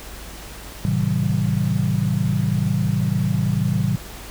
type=chord; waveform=sine; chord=A diminished seventh; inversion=none; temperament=just; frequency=110 / 132 / 158.4 / 190.08 Hz; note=A2 / C3 / Eb3 / Gb3; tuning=0 / +16 / +31 / +47 cents; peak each=-23 dBFS; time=0.85-3.96 s; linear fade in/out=0 ms; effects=added 50 Hz sine -38 dBFS peak until 4.3 s + pink hiss -38 dBFS RMS until 4.3 s